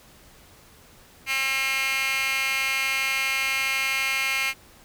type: tone with high-pass filter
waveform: 15% pulse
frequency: 267.9 Hz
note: C4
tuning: 41 cents sharp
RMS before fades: -25 dBFS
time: 1.26-4.54 s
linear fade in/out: 50 ms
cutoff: 2000 Hz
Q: 5.8
effects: pink hiss -52 dBFS RMS until 4.84 s